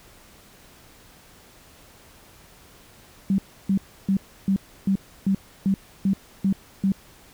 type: tone bursts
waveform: sine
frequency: 194.2 Hz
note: G3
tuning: 16 cents flat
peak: -17 dBFS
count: 10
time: 3.3-6.92 s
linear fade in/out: 2 ms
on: 83 ms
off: 310 ms
effects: pink hiss -51 dBFS RMS until 7.33 s